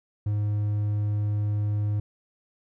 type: tone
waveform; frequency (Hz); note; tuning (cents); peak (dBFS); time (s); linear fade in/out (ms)
triangle; 104.2; G#2; +6; -21; 0.26-2; 5
effects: none